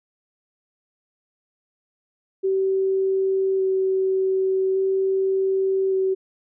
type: tone with vibrato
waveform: sine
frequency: 382.1 Hz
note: G4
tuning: 44 cents flat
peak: -18 dBFS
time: 2.43-6.15 s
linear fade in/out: 20 ms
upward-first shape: square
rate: 0.43 Hz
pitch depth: 8 cents each way
effects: none